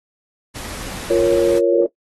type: noise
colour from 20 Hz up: pink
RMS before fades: -31 dBFS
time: 0.54-1.6 s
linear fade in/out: 20 ms
type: chord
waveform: sine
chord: Bb minor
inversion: second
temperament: equal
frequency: 349.2 / 466.2 / 554.4 Hz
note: F4 / Bb4 / Db5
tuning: 0 / 0 / 0 cents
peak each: -16 dBFS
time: 1.1-1.86 s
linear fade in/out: 5 ms
effects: noise-tail reverb RT60 0.1 s tail -18 dB re dry + AAC 32 kbps